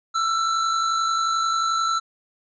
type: tone pair together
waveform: square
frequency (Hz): 1330 / 1381.3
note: E6 / F6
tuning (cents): +15 / -19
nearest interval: minor second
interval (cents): 66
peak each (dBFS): -21 / -32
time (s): 0.14-2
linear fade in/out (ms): 20
effects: resampled to 16000 Hz